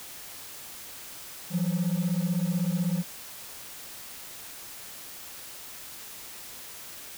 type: beating tone pair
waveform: triangle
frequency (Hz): 168.1 / 184.1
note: E3 / F#3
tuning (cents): +34 / -8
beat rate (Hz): 16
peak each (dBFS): -24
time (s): 1.5-3.04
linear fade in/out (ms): 50
effects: tanh soft clip ceiling -20 dBFS + white hiss -43 dBFS RMS until 7.17 s